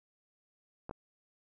clicks, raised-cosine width 1 ms, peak -27 dBFS, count 2, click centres 0.894 / 0.911 s, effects none

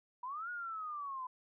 sine linear two-way sweep, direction up then down, 961 to 1457 to 1001 Hz, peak -39 dBFS, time 0.23-1.27 s, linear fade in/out 5 ms, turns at 0.5 s, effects none

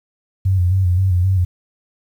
sine tone with vibrato, 92.1 Hz, F#2, 7 cents flat, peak -12 dBFS, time 0.45-1.45 s, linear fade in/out 10 ms, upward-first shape square, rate 3.8 Hz, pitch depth 57 cents each way, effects 8-bit

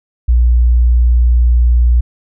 sine tone, 59.9 Hz, A#1, 48 cents sharp, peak -6 dBFS, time 0.28-2.01 s, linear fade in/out 10 ms, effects none

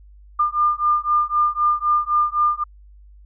sine beating tone pair, 1201 / 1204.9 Hz, D6 / D6, +38 / +44 cents, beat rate 3.9 Hz, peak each -19 dBFS, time 0.39-2.64 s, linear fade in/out 10 ms, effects added 50 Hz sine -43 dBFS peak until 3.25 s

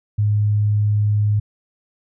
sine tone, 104.6 Hz, G#2, 13 cents sharp, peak -14 dBFS, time 0.18-1.4 s, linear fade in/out 10 ms, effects none

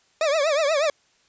40% pulse tone with vibrato, 602 Hz, D5, 43 cents sharp, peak -18 dBFS, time 0.21-0.9 s, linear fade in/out 2 ms, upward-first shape triangle, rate 8.3 Hz, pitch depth 180 cents each way, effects white hiss -62 dBFS RMS until 1.28 s + resampled to 16000 Hz

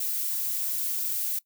violet noise, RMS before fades -29 dBFS, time 0-1.39 s, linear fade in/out 5 ms, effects noise-tail reverb RT60 0.1 s tail -20 dB re dry

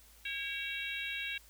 harmonic tone with a mistuned harmonic, 545 Hz, C#5, 29 cents flat, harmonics 3 / 4 / 5 / 6 / 7, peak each -43 / -41 / -40 / -46 / -44 dBFS, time 0.25-1.38 s, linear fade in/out 5 ms, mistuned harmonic 4, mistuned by +71 cents, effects added 54 Hz sine -61 dBFS peak until 1.49 s + white hiss -61 dBFS RMS until 1.49 s

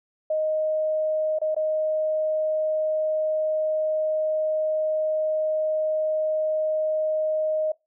sine tone with dropouts, 622.3 Hz, D#5, in tune, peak -21 dBFS, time 0.3-7.72 s, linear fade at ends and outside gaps 5 ms, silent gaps 1.388-1.415 / 1.547-1.564 s, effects noise-tail reverb RT60 0.2 s tail -22 dB re dry

